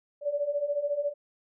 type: beating tone pair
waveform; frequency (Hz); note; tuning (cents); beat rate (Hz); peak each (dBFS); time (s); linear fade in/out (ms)
sine; 568 / 582; C#5 / D5; +42 / -16; 14; -32 / -28; 0.21-1.14; 50
effects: none